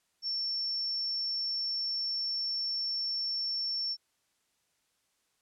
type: tone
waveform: sine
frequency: 5430 Hz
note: F8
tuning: 50 cents flat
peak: -30 dBFS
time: 0.22-3.97 s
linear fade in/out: 50 ms
effects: white hiss -75 dBFS RMS until 5.41 s + low-pass 10000 Hz 12 dB/octave